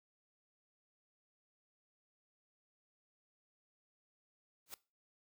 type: noise with exponential growth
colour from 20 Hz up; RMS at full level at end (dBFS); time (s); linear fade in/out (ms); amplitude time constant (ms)
white; -42; 4.66-4.74; 1; 17
effects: noise-tail reverb RT60 0.3 s tail -21 dB re dry